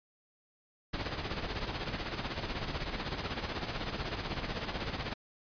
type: noise with tremolo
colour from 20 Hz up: pink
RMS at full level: -34 dBFS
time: 0.93-5.14 s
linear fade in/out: 10 ms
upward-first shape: sine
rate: 16 Hz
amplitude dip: 60%
effects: resampled to 11025 Hz